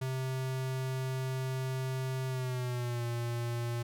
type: tone with pitch glide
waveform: square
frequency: 130.81 to 118.58 Hz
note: C3 to A#2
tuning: 0 to +30 cents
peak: -33 dBFS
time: 0.01-3.83 s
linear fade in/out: 10 ms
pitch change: -170 cents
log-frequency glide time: 2.28-3.04 s
effects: none